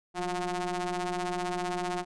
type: ring-modulated tone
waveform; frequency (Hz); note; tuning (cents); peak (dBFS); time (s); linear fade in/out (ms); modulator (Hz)
sawtooth; 180.9; F#3; -39; -23; 0.14-2.05; 50; 535
effects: resampled to 22050 Hz